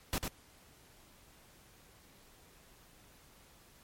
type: noise with echo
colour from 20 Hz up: pink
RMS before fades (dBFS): -33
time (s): 0.13-0.18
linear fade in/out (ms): 0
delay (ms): 98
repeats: 1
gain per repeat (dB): -4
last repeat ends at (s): 0.278
effects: pink hiss -61 dBFS RMS until 3.83 s + MP3 64 kbps